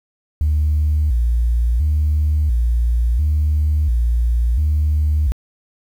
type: tone with vibrato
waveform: sine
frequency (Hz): 66.5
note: C2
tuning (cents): +29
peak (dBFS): -12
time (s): 0.41-5.32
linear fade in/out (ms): 0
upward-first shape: square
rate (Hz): 0.72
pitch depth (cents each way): 220
effects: tanh soft clip ceiling -10 dBFS + 8-bit